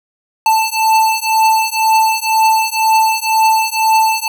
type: beating tone pair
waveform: square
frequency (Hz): 882 / 884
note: A5 / A5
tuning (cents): +4 / +8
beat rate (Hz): 2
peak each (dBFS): -14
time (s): 0.46-4.28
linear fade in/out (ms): 2
effects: none